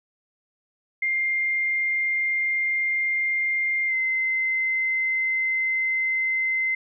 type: tone with pitch glide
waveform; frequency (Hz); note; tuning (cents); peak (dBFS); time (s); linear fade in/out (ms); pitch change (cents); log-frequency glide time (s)
sine; 2108 to 2067; C7 to C7; +12 to -22; -21; 1.02-6.75; 5; -34; 3.87-3.94
effects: none